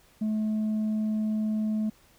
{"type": "tone", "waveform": "sine", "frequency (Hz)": 215.6, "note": "A3", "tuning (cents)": -35, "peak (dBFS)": -22, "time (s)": [0.21, 1.9], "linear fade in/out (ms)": 10, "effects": ["tanh soft clip ceiling -24 dBFS", "pink hiss -60 dBFS RMS until 2.18 s"]}